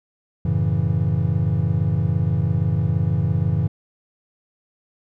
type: chord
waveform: triangle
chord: F# minor seventh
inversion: none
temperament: equal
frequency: 92.5 / 110 / 138.59 / 164.81 Hz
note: F#2 / A2 / C#3 / E3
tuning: 0 / 0 / 0 / 0 cents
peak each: -21 dBFS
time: 0.45-3.68 s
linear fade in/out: 5 ms
effects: none